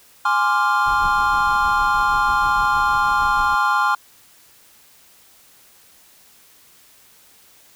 triangle chord, D half-diminished seventh, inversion second, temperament equal, 830.6 / 1046.5 / 1174.7 / 1396.9 Hz, Ab5 / C6 / D6 / F6, 0 / 0 / 0 / 0 cents, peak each -20 / -18 / -21 / -18 dBFS, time 0.25-3.95 s, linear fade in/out 5 ms
brown noise with tremolo, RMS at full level -32 dBFS, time 0.86-3.55 s, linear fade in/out 5 ms, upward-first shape sine, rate 6.4 Hz, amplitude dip 55%
effects white hiss -51 dBFS RMS until 7.75 s

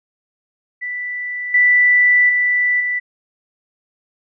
sine tone with level steps, 1975.5 Hz, B6, in tune, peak -22 / -9 / -13 / -17 dBFS, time 0.81-3 s, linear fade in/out 20 ms, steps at 1.54 / 2.29 / 2.8 s, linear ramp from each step 5 ms, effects none

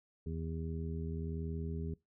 harmonic tone, 81.2 Hz, E2, 26 cents flat, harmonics 1 / 2 / 3 / 4 / 5, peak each -39 / -41 / -46 / -55 / -47 dBFS, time 0.26-1.94 s, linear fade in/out 5 ms, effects noise-tail reverb RT60 0.2 s tail -22 dB re dry

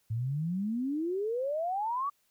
sine exponential sweep, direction up, 107.3 to 1174.7 Hz, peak -29 dBFS, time 0.1-2.1 s, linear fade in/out 10 ms, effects white hiss -72 dBFS RMS until 2.3 s

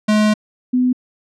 square / sine tone pair in turn, 212.7 / 251.2 Hz, G#3 / B3, +42 / +30 cents, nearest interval minor third, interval 288 cents, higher second, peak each -12 dBFS, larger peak neither, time 0.08-0.34 / 0.73-0.93 s, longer first, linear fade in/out 10 ms, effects low-pass 7000 Hz 12 dB/octave

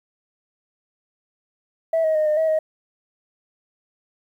sine tone with pitch steps, 653 / 632 / 617 / 608 / 640 / 628 Hz, E5 / D#5 / D#5 / D#5 / D#5 / D#5, -17 / +27 / -15 / -40 / +49 / +16 cents, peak -15 dBFS, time 1.93-2.59 s, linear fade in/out 5 ms, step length 110 ms, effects tanh soft clip ceiling -14 dBFS + 9-bit

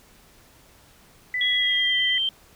sine tone with vibrato, 1986 Hz, B6, 9 cents sharp, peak -23 dBFS, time 1.34-2.18 s, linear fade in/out 2 ms, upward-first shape triangle, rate 9.1 Hz, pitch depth 15 cents each way
sine tone with pitch glide, 3322 to 3136 Hz, G#7 to G7, 0 to 0 cents, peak -21 dBFS, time 1.41-2.29 s, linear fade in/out 2 ms, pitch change -100 cents, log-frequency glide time 1.55-1.99 s
effects pink hiss -54 dBFS RMS until 2.55 s

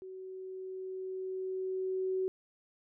sine tone with level ramp, 375.9 Hz, F#4, 27 cents sharp, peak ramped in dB -43 to -29 dBFS, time 0.02-2.28 s, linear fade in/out 0 ms, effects none

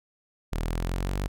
sawtooth linear sweep, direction up, 38.89 to 49.34 Hz, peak -23 dBFS, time 0.52-1.28 s, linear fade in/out 10 ms, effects none

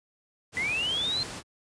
pink noise, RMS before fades -38 dBFS, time 0.52-1.43 s, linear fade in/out 50 ms
sine linear sweep, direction up, 1975.5 to 4200 Hz, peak -26 dBFS, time 0.57-1.23 s, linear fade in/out 0 ms
effects high-pass 80 Hz 12 dB/octave + resampled to 22050 Hz

